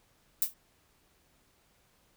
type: noise with exponential decay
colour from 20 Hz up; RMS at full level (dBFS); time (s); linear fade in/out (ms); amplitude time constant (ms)
violet; -23; 0.42-0.54; 1; 26
effects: pink hiss -68 dBFS RMS until 2.16 s